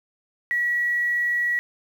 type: tone with quantisation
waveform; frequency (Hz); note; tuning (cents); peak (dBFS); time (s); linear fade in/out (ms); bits
sine; 1927; B6; -43; -20; 0.51-1.59; 0; 8
effects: none